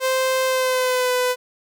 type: tone with pitch glide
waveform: sawtooth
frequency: 521 to 500.1 Hz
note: C5 to B4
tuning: -7 to +22 cents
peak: -14 dBFS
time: 0-1.36 s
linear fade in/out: 50 ms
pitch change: -71 cents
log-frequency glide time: 0.45-1.12 s
effects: none